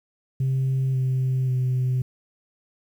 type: tone with pitch steps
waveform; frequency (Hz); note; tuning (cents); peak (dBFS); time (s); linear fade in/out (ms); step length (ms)
sine; 132.4 / 130.05 / 127.74; C3 / C3 / C3; +21 / -10 / -41; -18; 0.4-2.02; 5; 540
effects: tanh soft clip ceiling -18 dBFS + 9-bit